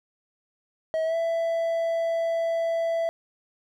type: tone with pitch glide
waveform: triangle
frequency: 640 to 664.1 Hz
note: D#5 to E5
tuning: +49 to +13 cents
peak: -21 dBFS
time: 0.94-3.09 s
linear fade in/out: 0 ms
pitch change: +64 cents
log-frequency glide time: 1.04-1.16 s
effects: none